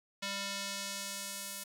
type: tone with band-pass filter sweep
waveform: square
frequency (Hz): 198.2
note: G3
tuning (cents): +19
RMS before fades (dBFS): -40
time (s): 0.22-1.64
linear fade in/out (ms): 10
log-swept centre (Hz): 3900 to 11000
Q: 0.86
effects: none